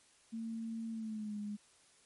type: tone with pitch glide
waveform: sine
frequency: 226.3 to 207.5 Hz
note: A3 to G#3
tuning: +49 to -1 cents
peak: -38 dBFS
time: 0.32-1.57 s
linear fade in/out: 20 ms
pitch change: -150 cents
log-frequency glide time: 0.91-1.37 s
effects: white hiss -66 dBFS RMS until 2.05 s + MP3 48 kbps